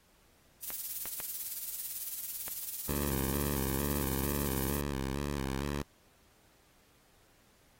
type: noise with tremolo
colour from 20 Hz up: violet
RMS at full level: -34 dBFS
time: 0.62-4.81 s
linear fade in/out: 20 ms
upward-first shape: triangle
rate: 18 Hz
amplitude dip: 65%
type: clicks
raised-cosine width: 0.3 ms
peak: -25 dBFS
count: 5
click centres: 0.704 / 1.056 / 1.202 / 2.481 / 3.032 s
type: tone with vibrato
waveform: 10% pulse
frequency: 69.3 Hz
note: C#2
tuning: in tune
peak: -25 dBFS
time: 2.88-5.83 s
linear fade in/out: 10 ms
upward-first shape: square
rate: 2.2 Hz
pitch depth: 59 cents each way
effects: pink hiss -66 dBFS RMS until 7.79 s + AAC 48 kbps